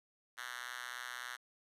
5% pulse tone with high-pass filter, 123.47 Hz, B2, in tune, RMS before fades -45 dBFS, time 0.37-1.37 s, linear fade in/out 20 ms, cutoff 1700 Hz, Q 2.2, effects resampled to 32000 Hz + 11-bit

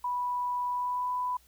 sine tone with pitch glide, 984 to 994.9 Hz, B5 to B5, -7 to +12 cents, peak -28 dBFS, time 0.04-1.37 s, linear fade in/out 5 ms, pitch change +19 cents, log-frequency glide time 0.7-1.11 s, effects added 60 Hz sine -63 dBFS peak until 1.47 s + white hiss -63 dBFS RMS until 1.47 s

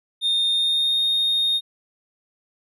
triangle tone with pitch glide, 3656 to 3694 Hz, A#7 to A#7, -34 to -16 cents, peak -16 dBFS, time 0.21-1.61 s, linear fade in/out 50 ms, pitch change +18 cents, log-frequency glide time 0.52-1.02 s, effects tanh soft clip ceiling -12 dBFS

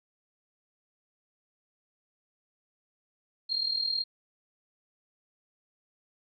sine tone with amplitude modulation, 4216 Hz, C8, 12 cents sharp, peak -24 dBFS, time 3.49-4.04 s, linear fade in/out 20 ms, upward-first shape sine, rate 38.9 Hz, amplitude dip 70%, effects none

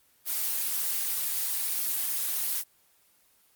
blue noise, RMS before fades -29 dBFS, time 0.25-2.64 s, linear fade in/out 50 ms, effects white hiss -64 dBFS RMS until 3.55 s + Opus 24 kbps

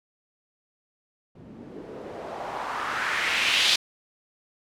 blue noise with low-pass filter sweep, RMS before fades -28 dBFS, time 1.35-3.76 s, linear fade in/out 5 ms, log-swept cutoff 200 to 3800 Hz, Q 2.2, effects none

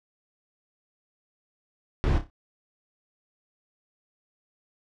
brown noise with echo, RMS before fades -23 dBFS, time 2.04-2.18 s, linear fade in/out 0 ms, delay 30 ms, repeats 4, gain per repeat -9 dB, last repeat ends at 2.3 s, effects low-pass 4000 Hz 12 dB/octave

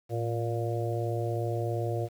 harmonic tone with a mistuned harmonic, 117.2 Hz, A#2, 10 cents sharp, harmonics 1 / 3 / 4 / 5 / 6, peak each -30 / -35 / -36 / -37 / -38 dBFS, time 0.09-2.09 s, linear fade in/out 50 ms, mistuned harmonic 1, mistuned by -57 cents, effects 9-bit

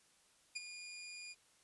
20% pulse tone with ADSR envelope, 2429 Hz, D#7, 42 cents flat, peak -33 dBFS, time 0.55-1.35 s, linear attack 15 ms, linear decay 21 ms, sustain -10 dB, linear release 37 ms, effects white hiss -70 dBFS RMS until 1.63 s + resampled to 24000 Hz

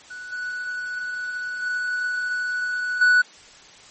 triangle tone with level steps, 1480 Hz, F#6, in tune, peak -32 / -25 / -21 / -11 dBFS, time 0.1-3.22 s, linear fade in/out 10 ms, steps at 0.32 / 1.62 / 3.01 s, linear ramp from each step 5 ms, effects white hiss -47 dBFS RMS until 3.9 s + MP3 32 kbps

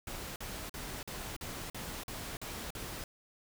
pink noise bursts, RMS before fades -42 dBFS, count 9, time 0.07-3.04 s, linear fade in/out 2 ms, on 290 ms, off 45 ms, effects none

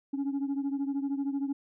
sine beating tone pair, 275 / 288 Hz, C#4 / D4, -14 / -34 cents, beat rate 13 Hz, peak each -28 / -32 dBFS, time 0.13-1.53 s, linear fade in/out 10 ms, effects tanh soft clip ceiling -26 dBFS

